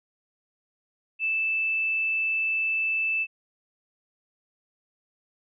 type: tone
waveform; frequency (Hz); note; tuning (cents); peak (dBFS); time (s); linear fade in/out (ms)
sine; 2637; E7; 0; -23; 1.19-3.27; 50
effects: none